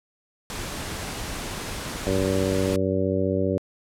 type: noise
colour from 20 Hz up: pink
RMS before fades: -32 dBFS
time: 0.5-2.76 s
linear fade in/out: 0 ms
type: harmonic tone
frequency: 95.2 Hz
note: F#2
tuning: 50 cents sharp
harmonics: 1 / 2 / 3 / 4 / 5 / 6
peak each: -28 / -28 / -28 / -28 / -28 / -28 dBFS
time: 2.07-3.58 s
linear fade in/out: 0 ms
effects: low-pass 11000 Hz 12 dB/octave